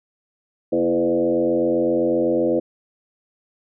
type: tone with frequency modulation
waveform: sine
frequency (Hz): 419.5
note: G#4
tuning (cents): +17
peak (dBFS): -16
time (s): 0.72-2.6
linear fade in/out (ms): 10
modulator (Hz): 87.8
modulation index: 1.9
effects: none